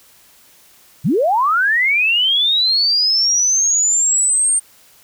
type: linear sweep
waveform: sine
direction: up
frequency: 110 to 8800 Hz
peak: -12 dBFS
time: 1.04-4.6 s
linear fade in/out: 20 ms
effects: white hiss -49 dBFS RMS until 5.03 s